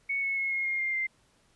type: tone with pitch steps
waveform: sine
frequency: 2217 / 2195 / 2174 / 2153 / 2132 / 2111 / 2090 Hz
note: C#7 / C#7 / C#7 / C7 / C7 / C7 / C7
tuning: 0 / -18 / -34 / +49 / +32 / +15 / -2 cents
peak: -27 dBFS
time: 0.09-1.07 s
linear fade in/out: 10 ms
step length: 140 ms
effects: pink hiss -66 dBFS RMS until 1.55 s + resampled to 24000 Hz